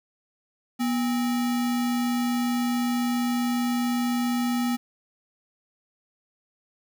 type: tone with sample-and-hold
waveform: sine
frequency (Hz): 242.7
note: B3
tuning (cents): -30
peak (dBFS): -22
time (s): 0.79-4.77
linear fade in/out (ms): 20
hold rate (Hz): 1050
effects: none